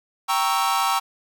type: chord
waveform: 45% pulse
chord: G diminished seventh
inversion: none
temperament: equal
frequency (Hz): 784 / 932.3 / 1108.7 / 1318.5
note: G5 / Bb5 / Db6 / Fb6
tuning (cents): 0 / 0 / 0 / 0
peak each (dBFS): -25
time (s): 0.28-1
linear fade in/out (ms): 20
effects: none